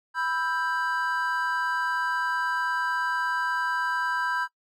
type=chord; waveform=triangle; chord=E minor; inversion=second; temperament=just; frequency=988.9 / 1318.5 / 1582.2 Hz; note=B5 / E6 / G6; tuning=+2 / 0 / +16 cents; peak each=-27 / -31 / -26 dBFS; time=0.14-4.48 s; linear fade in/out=50 ms; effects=noise-tail reverb RT60 0.1 s tail -23 dB re dry + AAC 64 kbps